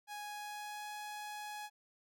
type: tone with pitch glide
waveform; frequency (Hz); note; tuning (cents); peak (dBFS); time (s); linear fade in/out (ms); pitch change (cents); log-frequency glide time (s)
sawtooth; 830.6 to 838.3; G#5 to G#5; 0 to +16; -39; 0.07-1.7; 50; +16; 0.22-0.9
effects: none